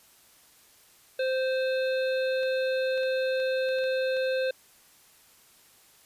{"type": "harmonic tone", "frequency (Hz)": 521, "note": "C5", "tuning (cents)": -7, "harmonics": [1, 3, 5, 7, 8], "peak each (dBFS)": [-25, -35, -39, -42, -43], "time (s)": [1.19, 4.51], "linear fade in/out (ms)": 5}
{"type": "clicks", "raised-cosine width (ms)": 0.2, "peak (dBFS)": -30, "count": 8, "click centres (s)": [2.432, 2.977, 3.033, 3.401, 3.689, 3.786, 3.84, 4.168]}
{"effects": ["white hiss -58 dBFS RMS until 6.05 s", "resampled to 32000 Hz"]}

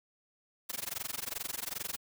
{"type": "noise with amplitude modulation", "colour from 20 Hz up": "white", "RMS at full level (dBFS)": -35, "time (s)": [0.69, 1.97], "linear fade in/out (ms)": 10, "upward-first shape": "sine", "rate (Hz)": 22.5, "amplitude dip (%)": 100, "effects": []}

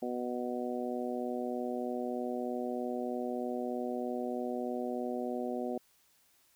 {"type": "harmonic tone", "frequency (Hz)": 123.2, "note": "B2", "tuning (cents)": -4, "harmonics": [2, 3, 4, 5, 6], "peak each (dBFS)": [-37, -39, -40, -41, -42], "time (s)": [0.02, 5.78], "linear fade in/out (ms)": 5, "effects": ["white hiss -68 dBFS RMS until 6.55 s"]}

